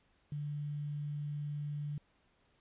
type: tone with quantisation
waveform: sine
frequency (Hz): 146.83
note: D3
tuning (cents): 0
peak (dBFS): -36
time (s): 0.32-1.98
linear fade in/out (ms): 2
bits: 10
effects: pink hiss -72 dBFS RMS until 2.6 s + resampled to 8000 Hz